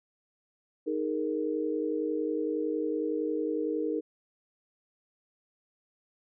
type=chord; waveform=sine; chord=D# suspended fourth; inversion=none; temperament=equal; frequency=311.1 / 415.3 / 466.2 Hz; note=D#4 / G#4 / A#4; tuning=0 / 0 / 0 cents; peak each=-31 / -34 / -32 dBFS; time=0.86-4.01 s; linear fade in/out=20 ms; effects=none